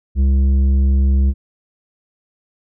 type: tone with tanh clipping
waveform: sine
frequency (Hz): 67.4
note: C#2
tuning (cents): -48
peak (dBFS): -12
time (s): 0.15-1.34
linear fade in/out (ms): 50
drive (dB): 8
effects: none